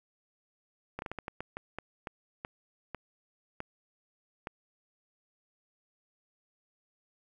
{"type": "slowing click train", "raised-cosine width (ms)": 0.5, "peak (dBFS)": -22, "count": 14, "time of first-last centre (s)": [0.99, 4.471], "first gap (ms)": 31, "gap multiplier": 1.32, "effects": ["10-bit"]}